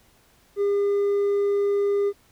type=tone with hard clipping; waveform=sine; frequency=403.8 Hz; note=G#4; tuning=49 cents flat; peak=-20 dBFS; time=0.56-2.13 s; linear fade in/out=50 ms; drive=2 dB; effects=pink hiss -59 dBFS RMS until 2.31 s